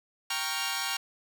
10% pulse chord, G half-diminished seventh, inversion none, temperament equal, 784 / 932.3 / 1108.7 / 1396.9 Hz, G5 / Bb5 / Db6 / F6, 0 / 0 / 0 / 0 cents, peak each -27 dBFS, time 0.3-0.97 s, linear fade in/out 5 ms, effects none

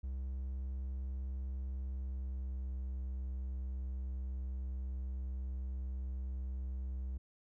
triangle tone with pitch glide, 65.4 to 64.54 Hz, C2 to C2, 0 to -23 cents, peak -35 dBFS, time 0.03-7.18 s, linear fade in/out 10 ms, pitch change -23 cents, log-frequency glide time 1.85-2.73 s, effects none

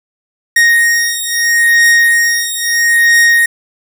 45% pulse beating tone pair, 1864.7 / 1865.46 Hz, A#6 / A#6, 0 / +1 cents, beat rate 0.76 Hz, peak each -11 dBFS, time 0.56-3.46 s, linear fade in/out 5 ms, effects none

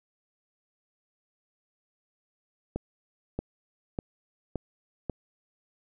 accelerating click train, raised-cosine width 2 ms, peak -17 dBFS, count 5, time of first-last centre 2.76-5.097 s, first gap 630 ms, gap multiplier 0.95, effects none

